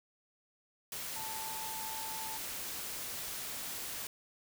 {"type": "tone in noise", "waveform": "sine", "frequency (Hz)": 884, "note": "A5", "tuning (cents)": 8, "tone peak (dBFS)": -43, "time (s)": [1.16, 2.37], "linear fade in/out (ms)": 2, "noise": "white", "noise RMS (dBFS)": -41, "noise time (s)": [0.92, 4.07], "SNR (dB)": -5, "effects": []}